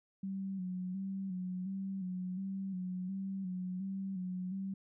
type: tone with vibrato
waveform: sine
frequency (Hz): 188.1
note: F#3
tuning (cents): +29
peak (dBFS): -36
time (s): 0.23-4.74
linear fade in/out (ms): 5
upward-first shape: square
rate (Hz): 1.4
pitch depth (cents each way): 48
effects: none